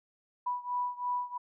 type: beating tone pair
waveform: sine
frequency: 983 / 986 Hz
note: B5 / B5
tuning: -8 / -3 cents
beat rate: 3 Hz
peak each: -33 / -35 dBFS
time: 0.46-1.38 s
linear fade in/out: 10 ms
effects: none